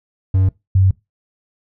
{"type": "tone pair in turn", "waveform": ["triangle", "sine"], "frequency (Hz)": [94.7, 95.08], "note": ["F#2", "F#2"], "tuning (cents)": [41, 48], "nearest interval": "unison", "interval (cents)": 7, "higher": "second", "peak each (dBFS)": -9, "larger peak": "neither", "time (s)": [[0.34, 0.49], [0.75, 0.91]], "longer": "second", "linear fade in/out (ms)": 5, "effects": ["noise-tail reverb RT60 0.2 s tail -21 dB re dry"]}